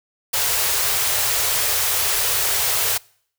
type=band-stop noise; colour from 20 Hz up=white; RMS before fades=-20 dBFS; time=0.33-2.98 s; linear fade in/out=10 ms; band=140 to 370 Hz; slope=96 dB/octave; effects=noise-tail reverb RT60 0.6 s tail -25 dB re dry